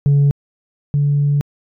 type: tone pair in turn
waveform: sine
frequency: 142.1 / 143.92 Hz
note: C#3 / D3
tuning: +43 / -35 cents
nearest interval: unison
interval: 22 cents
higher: second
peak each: -7 / -11 dBFS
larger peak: first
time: 0.06-0.31 / 0.94-1.41 s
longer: second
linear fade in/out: 0 ms
effects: tanh soft clip ceiling -8 dBFS